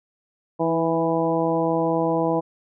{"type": "harmonic tone with a mistuned harmonic", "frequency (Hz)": 164.81, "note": "E3", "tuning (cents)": 0, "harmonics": [1, 2, 3, 4, 5, 6], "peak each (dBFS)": [-28, -24, -24, -26, -28, -29], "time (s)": [0.59, 2.41], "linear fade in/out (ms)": 20, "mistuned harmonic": 2, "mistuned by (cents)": -19, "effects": []}